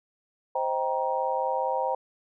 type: chord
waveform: sine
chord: C minor seventh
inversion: none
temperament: just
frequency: 523.3 / 627.9 / 784.9 / 941.9 Hz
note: C5 / Eb5 / G5 / Bb5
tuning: 0 / +16 / +2 / +18 cents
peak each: -29 / -34 / -30 / -29 dBFS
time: 0.55-1.95 s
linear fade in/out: 5 ms
effects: none